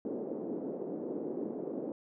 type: band-pass noise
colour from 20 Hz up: white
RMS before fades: -38 dBFS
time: 0.05-1.92 s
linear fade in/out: 2 ms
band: 230 to 440 Hz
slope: 24 dB/octave
effects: none